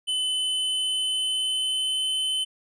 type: tone with pitch glide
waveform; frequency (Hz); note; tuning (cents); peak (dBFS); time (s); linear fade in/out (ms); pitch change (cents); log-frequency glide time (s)
square; 3024 to 3049; F#7 to G7; +37 to -49; -24; 0.07-2.45; 20; +14; 0.21-2.11
effects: resampled to 22050 Hz